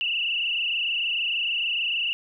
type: tone with frequency modulation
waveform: sine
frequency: 2794 Hz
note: F7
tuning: in tune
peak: -23 dBFS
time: 0.01-2.13 s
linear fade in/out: 0 ms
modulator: 26.6 Hz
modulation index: 5.3
effects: none